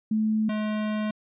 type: tone pair in turn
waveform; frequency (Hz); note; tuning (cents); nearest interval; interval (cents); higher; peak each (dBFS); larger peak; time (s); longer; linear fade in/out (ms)
sine / square; 217 / 213.4; A3 / G#3; -24 / +47; unison; 29; first; -21 / -26; first; 0.11-0.49 / 0.49-1.11; second; 5
effects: resampled to 8000 Hz